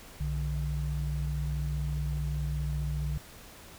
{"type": "tone pair together", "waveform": "sine", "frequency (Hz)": [62.8, 147.6], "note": ["B1", "D3"], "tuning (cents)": [30, 9], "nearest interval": "octave + minor third", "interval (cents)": 1479, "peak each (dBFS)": [-31, -32], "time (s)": [0.2, 3.18], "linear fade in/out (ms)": 5, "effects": ["pink hiss -50 dBFS RMS until 3.78 s"]}